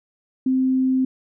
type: tone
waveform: sine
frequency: 260.3 Hz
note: C4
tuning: 9 cents flat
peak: -16 dBFS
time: 0.46-1.05 s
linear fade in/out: 5 ms
effects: none